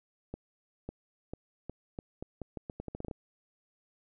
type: accelerating click train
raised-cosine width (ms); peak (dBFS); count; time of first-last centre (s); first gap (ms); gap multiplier
2; -25; 16; 0.34-3.112; 550; 0.81
effects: none